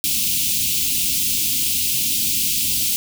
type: band-stop noise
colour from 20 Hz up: white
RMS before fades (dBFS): -20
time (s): 0.04-2.96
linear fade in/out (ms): 0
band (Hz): 310 to 2500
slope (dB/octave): 48
effects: none